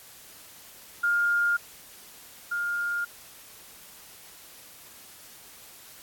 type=tone pair in turn; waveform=sine; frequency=1411 / 1411 Hz; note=F6 / F6; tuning=+17 / +17 cents; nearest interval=unison; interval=0 cents; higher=neither; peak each=-21 / -26 dBFS; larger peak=first; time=1.03-1.57 / 2.51-3.05 s; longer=neither; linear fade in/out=10 ms; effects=white hiss -49 dBFS RMS until 6.02 s + AAC 64 kbps